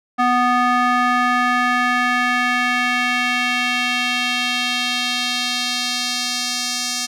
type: tone with band-pass filter sweep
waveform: square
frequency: 246.9 Hz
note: B3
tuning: in tune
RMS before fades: -19 dBFS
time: 0.18-7.07 s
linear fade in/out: 20 ms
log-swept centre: 1100 to 5700 Hz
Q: 1.7
effects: none